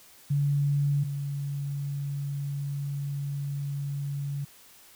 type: tone pair in turn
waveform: sine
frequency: 142.8 / 141.32 Hz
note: D3 / C#3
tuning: -48 / +34 cents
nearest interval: unison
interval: 18 cents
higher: first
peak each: -22 / -29 dBFS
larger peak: first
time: 0.3-1.04 / 1.04-4.45 s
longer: second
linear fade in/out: 10 ms
effects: white hiss -54 dBFS RMS until 4.95 s